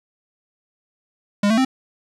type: tone with pitch steps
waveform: square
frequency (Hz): 203.8 / 222.6 / 261.8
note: G#3 / A3 / C4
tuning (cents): -32 / +20 / +1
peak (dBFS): -15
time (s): 1.43-1.649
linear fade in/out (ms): 5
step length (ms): 73
effects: low-pass 7000 Hz 12 dB/octave + 9-bit